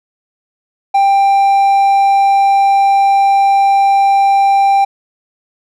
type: tone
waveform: triangle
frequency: 790 Hz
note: G5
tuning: 13 cents sharp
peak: -5 dBFS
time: 0.94-4.85 s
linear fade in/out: 10 ms
effects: none